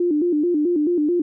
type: tone with vibrato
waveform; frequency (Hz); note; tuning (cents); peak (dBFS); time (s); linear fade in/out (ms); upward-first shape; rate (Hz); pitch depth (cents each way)
sine; 323.7; E4; -31; -16; 0-1.22; 5; square; 4.6; 140
effects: none